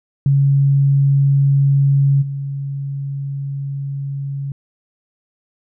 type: tone with level steps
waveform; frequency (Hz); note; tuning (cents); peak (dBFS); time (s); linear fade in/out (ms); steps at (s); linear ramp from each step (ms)
sine; 139; C#3; +5; -10 / -21; 0.26-4.52; 2; 2.21; 20
effects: none